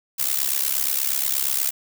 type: noise with amplitude modulation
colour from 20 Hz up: blue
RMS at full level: -19 dBFS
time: 0.18-1.71 s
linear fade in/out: 20 ms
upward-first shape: sine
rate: 68.4 Hz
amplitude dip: 90%
effects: none